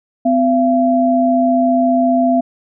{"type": "tone pair together", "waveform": "sine", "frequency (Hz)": [254.7, 680], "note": ["C4", "F5"], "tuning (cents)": [-46, -46], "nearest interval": "octave + perfect fourth", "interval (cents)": 1700, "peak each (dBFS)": -13, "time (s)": [0.25, 2.41], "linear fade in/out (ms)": 10, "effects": []}